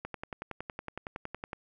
click train, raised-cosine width 0.5 ms, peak -22 dBFS, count 17, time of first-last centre 0.05-1.531 s, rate 10.8 Hz, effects none

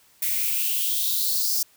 violet noise with high-pass filter sweep, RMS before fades -24 dBFS, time 0.22-1.63 s, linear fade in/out 5 ms, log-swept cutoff 2000 to 5300 Hz, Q 5.2, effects white hiss -58 dBFS RMS until 1.76 s

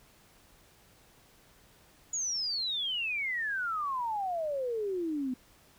sine exponential sweep, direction down, 6900 to 246.7 Hz, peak -30 dBFS, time 2.13-5.34 s, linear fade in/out 5 ms, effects pink hiss -61 dBFS RMS until 5.78 s

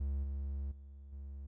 triangle tone with level steps, 69.3 Hz, C#2, in tune, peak -31 / -34 / -47 / -41 dBFS, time 0-1.47 s, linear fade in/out 10 ms, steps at 0.23 / 0.71 / 1.12 s, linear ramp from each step 10 ms, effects none

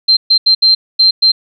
sine tone bursts at uneven times, 4142 Hz, C8, 18 cents flat, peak -5 dBFS, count 6, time 0.08-0.17 / 0.3-0.38 / 0.46-0.55 / 0.62-0.75 / 0.99-1.11 / 1.22-1.32 s, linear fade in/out 10 ms, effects none

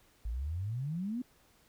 sine exponential sweep, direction up, 51.91 to 259.4 Hz, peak -33 dBFS, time 0.25-1.22 s, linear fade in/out 5 ms, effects pink hiss -66 dBFS RMS until 1.68 s

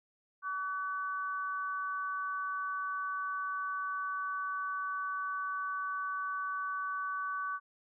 sine tone pair together, 1143 / 1500 Hz, D6 / F#6, -47 / +23 cents, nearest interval perfect fourth, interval 470 cents, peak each -35 / -38 dBFS, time 0.42-7.6 s, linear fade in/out 50 ms, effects none

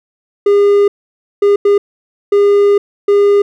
triangle tone bursts at uneven times, 405.6 Hz, G#4, 41 cents flat, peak -4 dBFS, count 5, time 0.46-0.88 / 1.42-1.56 / 1.65-1.78 / 2.32-2.78 / 3.08-3.42 s, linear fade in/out 5 ms, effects none

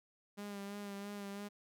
sawtooth tone with vibrato, 201.8 Hz, G#3, 49 cents flat, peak -39 dBFS, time 0.37-1.49 s, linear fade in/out 20 ms, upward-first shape sine, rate 3 Hz, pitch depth 28 cents each way, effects none

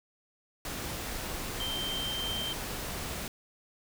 sine tone in noise, 3136 Hz, G7, in tune, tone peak -33 dBFS, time 1.6-2.53 s, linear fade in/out 2 ms, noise pink, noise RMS -37 dBFS, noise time 0.65-3.28 s, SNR +1 dB, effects none

